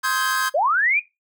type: chord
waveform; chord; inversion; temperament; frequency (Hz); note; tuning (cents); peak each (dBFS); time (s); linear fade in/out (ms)
45% pulse; Ab major seventh; first; equal with one note detuned; 1046.5 / 1266.3 / 1568 / 1661.2; C6 / Eb6 / G6 / Ab6; 0 / +30 / 0 / 0; -25 / -27 / -24 / -26; 0.03-0.5; 20
type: linear sweep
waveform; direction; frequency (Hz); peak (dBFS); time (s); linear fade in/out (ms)
sine; up; 517 to 2489; -16; 0.54-1; 10
effects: noise-tail reverb RT60 0.2 s tail -17 dB re dry